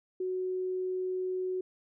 sine tone, 370 Hz, F#4, in tune, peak -30 dBFS, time 0.2-1.61 s, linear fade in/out 5 ms, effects none

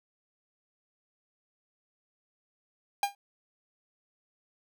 45% pulse tone with exponential decay, 805 Hz, G5, 46 cents sharp, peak -21 dBFS, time 3.03-3.15 s, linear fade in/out 2 ms, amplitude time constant 25 ms, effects none

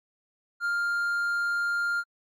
triangle tone, 1401 Hz, F6, 5 cents sharp, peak -23 dBFS, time 0.6-2.04 s, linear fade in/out 50 ms, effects AAC 64 kbps

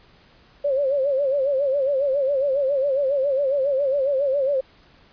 sine tone with vibrato, 550 Hz, C#5, 14 cents flat, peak -18 dBFS, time 0.64-4.61 s, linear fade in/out 10 ms, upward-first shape sine, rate 7.3 Hz, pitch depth 96 cents each way, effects pink hiss -54 dBFS RMS until 5.12 s + resampled to 11025 Hz

